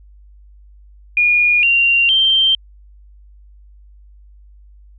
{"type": "tone with pitch steps", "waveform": "sine", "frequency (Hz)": [2436, 2766, 3141], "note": ["D#7", "F7", "G7"], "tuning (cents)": [-37, -17, 3], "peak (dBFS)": -10, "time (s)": [1.17, 2.55], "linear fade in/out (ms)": 2, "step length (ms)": 460, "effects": ["added 50 Hz sine -41 dBFS peak until 4.98 s"]}